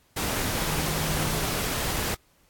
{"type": "tone in noise", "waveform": "sine", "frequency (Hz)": 155.8, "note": "D#3", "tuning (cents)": 3, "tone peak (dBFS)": -31, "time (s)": [0.67, 1.46], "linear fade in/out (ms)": 10, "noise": "pink", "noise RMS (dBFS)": -28, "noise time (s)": [0.16, 2.15], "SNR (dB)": -6, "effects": ["pink hiss -63 dBFS RMS until 2.49 s", "AAC 64 kbps"]}